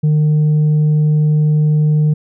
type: tone with tanh clipping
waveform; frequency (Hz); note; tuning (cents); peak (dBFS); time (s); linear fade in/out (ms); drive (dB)
sine; 152; D#3; -40; -10; 0.03-2.14; 10; 2
effects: none